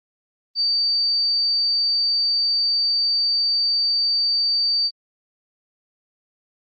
sine tone, 4617 Hz, D8, 30 cents flat, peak -17 dBFS, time 0.55-4.91 s, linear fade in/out 50 ms, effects Opus 32 kbps

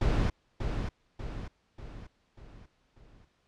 brown noise with echo, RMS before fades -26 dBFS, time 0.01-0.3 s, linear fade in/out 5 ms, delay 590 ms, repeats 5, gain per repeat -6 dB, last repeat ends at 3.25 s, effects pink hiss -71 dBFS RMS until 3.47 s + low-pass 5000 Hz 12 dB/octave

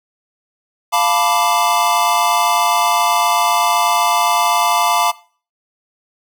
square chord, B half-diminished seventh, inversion second, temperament equal, 698.5 / 880 / 987.8 / 1174.7 Hz, F5 / A5 / B5 / D6, 0 / 0 / 0 / 0 cents, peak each -19 dBFS, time 0.92-5.12 s, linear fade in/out 20 ms, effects noise-tail reverb RT60 0.4 s tail -19 dB re dry

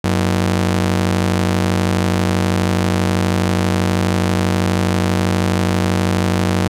sawtooth ring-modulated tone, 138.59 Hz, C#3, in tune, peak -7 dBFS, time 0.04-6.68 s, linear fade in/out 5 ms, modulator 43.1 Hz, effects low-pass 11000 Hz 12 dB/octave

